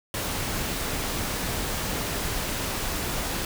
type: noise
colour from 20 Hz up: pink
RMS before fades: -29 dBFS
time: 0.14-3.45 s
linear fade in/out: 2 ms
effects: none